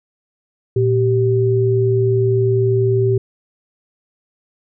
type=tone pair together; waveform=sine; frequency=116.19 / 387.9 Hz; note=A#2 / G4; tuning=-5 / -18 cents; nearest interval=octave + major sixth; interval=2087 cents; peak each=-15 dBFS; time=0.76-3.18 s; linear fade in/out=5 ms; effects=none